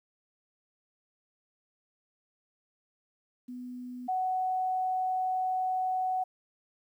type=tone pair in turn; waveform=sine; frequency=248.5 / 744.7 Hz; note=B3 / F#5; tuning=+11 / +11 cents; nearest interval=octave + perfect fifth; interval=1900 cents; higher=second; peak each=-38 / -27 dBFS; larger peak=second; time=3.48-4.08 / 4.08-6.24 s; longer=second; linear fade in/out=10 ms; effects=11-bit

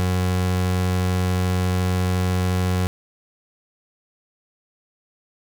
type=tone; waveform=30% pulse; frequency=91.4 Hz; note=F#2; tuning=21 cents flat; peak=-16 dBFS; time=0-2.87 s; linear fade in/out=0 ms; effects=none

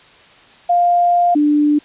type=tone pair in turn; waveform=sine; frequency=701 / 295.8 Hz; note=F5 / D4; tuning=+6 / +13 cents; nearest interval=octave + minor third; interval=1493 cents; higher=first; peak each=-10 dBFS; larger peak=neither; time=0.69-1.35 / 1.35-1.79 s; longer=first; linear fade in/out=10 ms; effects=white hiss -45 dBFS RMS until 1.84 s + resampled to 8000 Hz

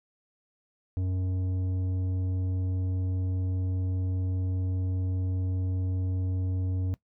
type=tone with tanh clipping; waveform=sine; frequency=92.5 Hz; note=F#2; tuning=in tune; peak=-28 dBFS; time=0.97-6.94 s; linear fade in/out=0 ms; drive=10 dB; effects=noise-tail reverb RT60 0.1 s tail -19 dB re dry

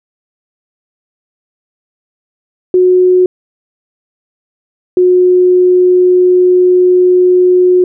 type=tone pair in turn; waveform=sine; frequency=365.5 / 363 Hz; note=F#4 / F#4; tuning=-21 / -33 cents; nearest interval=unison; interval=12 cents; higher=first; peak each=-4 dBFS; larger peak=neither; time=2.74-3.26 / 4.97-7.84 s; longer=second; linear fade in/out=2 ms; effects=none

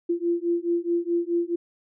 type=beating tone pair; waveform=sine; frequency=341 / 345.7 Hz; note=F4 / F4; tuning=-41 / -18 cents; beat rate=4.7 Hz; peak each=-25 dBFS; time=0.09-1.56 s; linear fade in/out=10 ms; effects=none

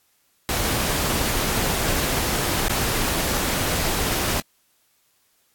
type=noise with dropouts; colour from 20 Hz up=pink; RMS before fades=-23 dBFS; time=0.49-4.4 s; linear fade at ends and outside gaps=0 ms; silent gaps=2.683-2.697 s; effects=white hiss -64 dBFS RMS until 5.54 s + AAC 64 kbps

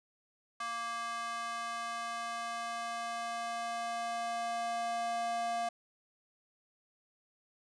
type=tone with high-pass filter sweep; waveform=square; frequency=233.1 Hz; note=A#3; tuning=in tune; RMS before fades=-37 dBFS; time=0.6-5.69 s; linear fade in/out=5 ms; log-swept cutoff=1100 to 680 Hz; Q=3; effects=resampled to 22050 Hz

